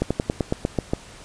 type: slowing click train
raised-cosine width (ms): 2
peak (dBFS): -7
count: 9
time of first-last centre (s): 0.02-0.935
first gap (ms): 86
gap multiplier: 1.08
effects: pink hiss -44 dBFS RMS until 1.24 s + resampled to 22050 Hz